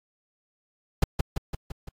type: noise with echo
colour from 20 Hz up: brown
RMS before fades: -18 dBFS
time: 1.02-1.04 s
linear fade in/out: 5 ms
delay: 170 ms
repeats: 5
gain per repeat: -4 dB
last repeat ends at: 1.89 s
effects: AAC 48 kbps